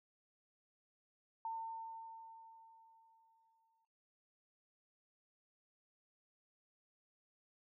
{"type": "tone with exponential decay", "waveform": "sine", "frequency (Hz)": 903, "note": "A5", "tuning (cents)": 45, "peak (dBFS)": -38, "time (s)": [1.45, 3.85], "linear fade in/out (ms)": 2, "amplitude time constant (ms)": 520, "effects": ["noise-tail reverb RT60 0.8 s tail -18 dB re dry"]}